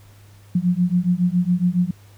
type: beating tone pair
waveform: sine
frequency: 174.61 / 181.81 Hz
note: F3 / F#3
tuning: 0 / -30 cents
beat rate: 7.2 Hz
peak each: -19 dBFS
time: 0.55-1.91 s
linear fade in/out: 5 ms
effects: added 101 Hz sine -45 dBFS peak until 2.17 s + pink hiss -54 dBFS RMS until 2.17 s